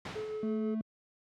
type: noise with exponential decay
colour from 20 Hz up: pink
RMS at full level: -37 dBFS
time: 0.05-0.74 s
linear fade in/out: 5 ms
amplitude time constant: 150 ms
type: tone with tremolo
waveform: triangle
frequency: 430 Hz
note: A4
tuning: 40 cents flat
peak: -32 dBFS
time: 0.15-0.75 s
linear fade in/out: 10 ms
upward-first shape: triangle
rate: 6.1 Hz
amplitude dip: 35%
type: tone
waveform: triangle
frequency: 219.7 Hz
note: A3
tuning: 2 cents flat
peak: -29 dBFS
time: 0.43-0.81 s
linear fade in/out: 0 ms
effects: high-pass 100 Hz 12 dB/octave + low-pass 4000 Hz 12 dB/octave